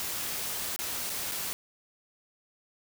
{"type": "noise with dropouts", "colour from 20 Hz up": "white", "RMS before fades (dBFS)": -34, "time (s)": [0, 1.53], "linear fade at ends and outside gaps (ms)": 0, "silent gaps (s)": [[0.762, 0.79], [1.096, 1.101], [1.314, 1.319]], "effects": []}